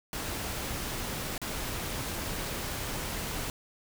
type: noise with dropouts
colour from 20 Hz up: pink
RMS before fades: -35 dBFS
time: 0.13-3.5 s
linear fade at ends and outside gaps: 1 ms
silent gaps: 1.379-1.416 s
effects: none